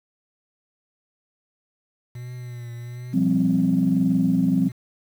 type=tone with vibrato; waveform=triangle; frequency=121.4 Hz; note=B2; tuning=29 cents flat; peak=-30 dBFS; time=2.15-4.72 s; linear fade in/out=5 ms; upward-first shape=triangle; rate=1.3 Hz; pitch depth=49 cents each way
type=chord; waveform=sine; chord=F suspended second; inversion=none; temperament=equal; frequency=174.61 / 196 / 261.6 Hz; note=F3 / G3 / C4; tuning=0 / 0 / 0 cents; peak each=-21 / -22 / -20 dBFS; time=3.13-4.69 s; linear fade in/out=20 ms
effects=tanh soft clip ceiling -8 dBFS + 8-bit